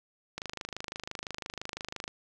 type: click train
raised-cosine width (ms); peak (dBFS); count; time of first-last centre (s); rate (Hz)
0.2; -19; 45; 0.38-2.079; 25.9
effects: none